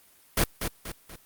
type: noise with echo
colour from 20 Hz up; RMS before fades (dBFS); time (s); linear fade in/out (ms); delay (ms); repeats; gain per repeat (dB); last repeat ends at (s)
pink; -22; 0.37-0.44; 5; 240; 3; -7; 1.16
effects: white hiss -58 dBFS RMS until 1.25 s + Opus 32 kbps